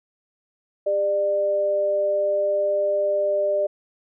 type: tone pair together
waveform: sine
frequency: 400.8 / 597 Hz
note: G4 / D5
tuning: +38 / +28 cents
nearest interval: perfect fifth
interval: 690 cents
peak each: -28 / -19 dBFS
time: 0.86-3.67 s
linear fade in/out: 10 ms
effects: none